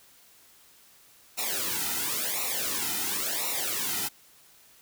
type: noise with flanger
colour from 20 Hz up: white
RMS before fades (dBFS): -30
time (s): 1.37-4.09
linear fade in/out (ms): 20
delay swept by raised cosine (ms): 0.62 to 1.82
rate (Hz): 0.95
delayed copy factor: -0.9
effects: white hiss -57 dBFS RMS until 4.81 s